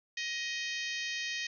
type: harmonic tone with a mistuned harmonic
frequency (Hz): 627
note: D#5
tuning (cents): +13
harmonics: 3 / 4 / 5 / 6 / 7 / 8 / 9 / 10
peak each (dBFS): -38 / -40 / -42 / -44 / -45 / -46 / -47 / -48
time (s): 0.17-1.47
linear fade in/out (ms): 5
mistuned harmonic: 10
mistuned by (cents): +26
effects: none